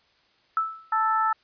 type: tone with exponential decay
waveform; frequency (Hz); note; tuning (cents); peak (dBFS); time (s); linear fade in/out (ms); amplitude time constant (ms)
sine; 1314; E6; -6; -18; 0.57-0.92; 1; 75
type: harmonic tone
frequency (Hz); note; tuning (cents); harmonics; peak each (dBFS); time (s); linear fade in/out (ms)
440; A4; 0; 2 / 3 / 4; -25 / -22 / -34; 0.92-1.33; 5
effects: white hiss -63 dBFS RMS until 1.43 s + resampled to 11025 Hz